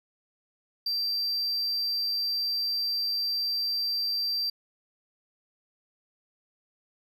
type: tone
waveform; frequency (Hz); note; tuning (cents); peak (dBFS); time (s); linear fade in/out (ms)
triangle; 4699; D8; 0; -25; 0.86-4.5; 5
effects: none